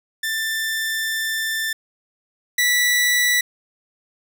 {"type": "tone pair in turn", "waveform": "sawtooth", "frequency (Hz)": [1777, 1960.5], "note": ["A6", "B6"], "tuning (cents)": [17, -13], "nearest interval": "major second", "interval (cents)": 170, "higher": "second", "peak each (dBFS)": [-18, -12], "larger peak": "second", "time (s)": [[0.23, 1.73], [2.58, 3.41]], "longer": "first", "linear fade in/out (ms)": 5, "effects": []}